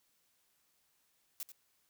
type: noise with echo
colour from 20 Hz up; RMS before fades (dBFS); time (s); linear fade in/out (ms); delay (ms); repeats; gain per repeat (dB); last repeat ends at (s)
blue; -41; 1.4-1.43; 0; 88; 1; -11; 1.518
effects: white hiss -75 dBFS RMS until 1.89 s